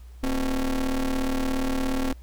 45% pulse ring-modulated tone, 123.47 Hz, B2, in tune, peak -20 dBFS, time 0.23-2.13 s, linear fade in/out 5 ms, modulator 142 Hz, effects added 60 Hz sine -41 dBFS peak until 2.22 s + pink hiss -60 dBFS RMS until 2.22 s

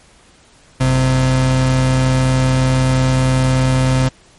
35% pulse tone pair together, 46.95 / 130 Hz, F#1 / C3, +26 / -11 cents, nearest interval octave + tritone, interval 1763 cents, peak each -20 / -10 dBFS, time 0.8-4.09 s, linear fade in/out 10 ms, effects pink hiss -48 dBFS RMS until 4.38 s + MP3 48 kbps

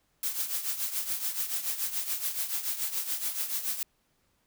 blue noise with tremolo, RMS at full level -29 dBFS, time 0.23-3.83 s, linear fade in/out 2 ms, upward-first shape triangle, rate 7 Hz, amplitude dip 75%, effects pink hiss -72 dBFS RMS until 4.46 s

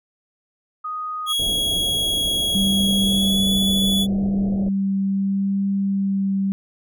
sine tone, 1244.5 Hz, D#6, in tune, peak -25 dBFS, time 0.84-1.33 s, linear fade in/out 10 ms
45% pulse tone with pitch glide, 3322 to 3417 Hz, G#7 to G#7, 0 to +49 cents, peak -19 dBFS, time 1.26-4.07 s, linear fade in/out 50 ms, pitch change +49 cents, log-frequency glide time 2.96-3.51 s
pink low-pass noise, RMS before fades -31 dBFS, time 1.39-4.69 s, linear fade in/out 5 ms, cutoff 730 Hz, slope 96 dB/octave
sine tone with vibrato, 196 Hz, G3, in tune, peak -18 dBFS, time 2.55-6.52 s, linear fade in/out 0 ms, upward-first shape triangle, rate 0.72 Hz, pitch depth 11 cents each way
effects none

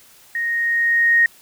sine tone with level ramp, 1864.7 Hz, A#6, in tune, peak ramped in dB -20 to -10 dBFS, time 0.35-1.26 s, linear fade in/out 2 ms, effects white hiss -49 dBFS RMS until 1.41 s

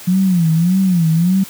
sine tone with vibrato, 175.4 Hz, F3, 8 cents sharp, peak -10 dBFS, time 0.07-1.44 s, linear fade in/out 10 ms, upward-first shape sine, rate 1.7 Hz, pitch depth 160 cents each way, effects white hiss -35 dBFS RMS until 1.49 s + high-pass 80 Hz 12 dB/octave

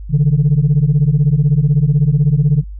sine beating tone pair, 138.59 / 154.59 Hz, C#3 / D#3, 0 / -11 cents, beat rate 16 Hz, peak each -11 dBFS, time 0.09-2.64 s, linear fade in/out 50 ms, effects tanh soft clip ceiling -5 dBFS + added 50 Hz sine -26 dBFS peak until 2.79 s

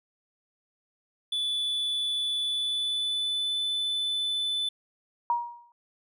triangle tone with pitch glide, 3466 to 3506 Hz, A7 to A7, -27 to -7 cents, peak -25 dBFS, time 1.32-4.69 s, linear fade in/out 5 ms, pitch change +20 cents, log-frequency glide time 2.4-3.6 s
sine tone with exponential decay, 950 Hz, A#5, 33 cents sharp, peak -20 dBFS, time 5.3-5.72 s, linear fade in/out 1 ms, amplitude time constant 91 ms
effects none

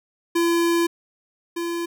square tone pair in turn, 339.3 / 340.6 Hz, F4 / F4, -50 / -43 cents, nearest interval unison, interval 7 cents, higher second, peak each -18 / -25 dBFS, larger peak first, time 0.35-0.87 / 1.56-1.86 s, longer first, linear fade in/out 10 ms, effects none

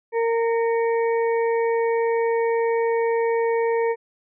harmonic tone with a mistuned harmonic, 460.6 Hz, A#4, 21 cents flat, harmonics 1 / 2 / 4 / 5, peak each -19 / -27 / -34 / -36 dBFS, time 0.12-3.96 s, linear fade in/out 50 ms, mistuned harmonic 5, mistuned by -41 cents, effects none

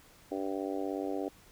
harmonic tone, 97 Hz, G2, 18 cents flat, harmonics 3 / 4 / 5 / 6 / 7 / 8, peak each -36 / -38 / -40 / -42 / -43 / -44 dBFS, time 0.31-1.29 s, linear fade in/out 10 ms, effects pink hiss -59 dBFS RMS until 1.51 s

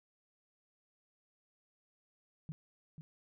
sine tone with echo, 155.56 Hz, D#3, in tune, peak -39 dBFS, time 2.49-2.52 s, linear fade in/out 0 ms, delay 490 ms, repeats 1, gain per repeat -7 dB, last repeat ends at 3.01 s, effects none

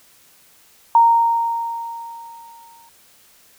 sine tone with exponential decay, 927 Hz, A#5, 10 cents flat, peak -7 dBFS, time 0.95-2.89 s, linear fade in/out 2 ms, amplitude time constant 420 ms, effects white hiss -52 dBFS RMS until 3.58 s

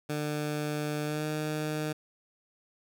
15% pulse tone with pitch glide, 150 to 153.15 Hz, D3 to D#3, +37 to -27 cents, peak -24 dBFS, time 0.09-1.93 s, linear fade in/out 10 ms, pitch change +36 cents, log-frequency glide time 1.05-1.25 s, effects none

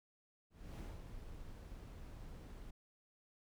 brown noise with ADSR envelope, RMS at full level -45 dBFS, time 0.5-2.71 s, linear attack 290 ms, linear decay 200 ms, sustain -6 dB, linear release 8 ms, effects none

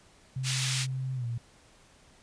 sine tone with pitch glide, 130.81 to 117.89 Hz, C3 to A#2, 0 to +20 cents, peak -30 dBFS, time 0.36-1.38 s, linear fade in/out 5 ms, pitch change -180 cents, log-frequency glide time 1.15-1.26 s
pink band-pass noise, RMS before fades -32 dBFS, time 0.43-0.87 s, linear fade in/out 50 ms, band 2700 to 8800 Hz, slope 12 dB/octave
effects pink hiss -59 dBFS RMS until 2.22 s + resampled to 22050 Hz

